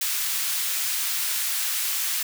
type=high-pass noise; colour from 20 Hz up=white; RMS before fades=-26 dBFS; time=0.01-2.23 s; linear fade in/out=5 ms; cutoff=1500 Hz; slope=12 dB/octave; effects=none